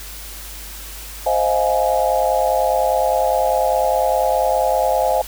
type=chord; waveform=sine; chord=F minor seventh; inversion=second; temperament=just; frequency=523.8 / 628.6 / 698.5 / 838.1 Hz; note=C5 / Eb5 / F5 / Ab5; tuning=+2 / +18 / 0 / +16 cents; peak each=-20 dBFS; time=1.26-5.22 s; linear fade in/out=5 ms; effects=added 50 Hz sine -35 dBFS peak until 5.27 s + white hiss -35 dBFS RMS until 5.27 s